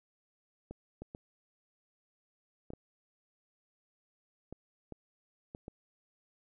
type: clicks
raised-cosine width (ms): 2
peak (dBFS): -30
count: 9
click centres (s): 0.71 / 1.02 / 1.149 / 2.704 / 2.735 / 4.526 / 4.923 / 5.549 / 5.681
effects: none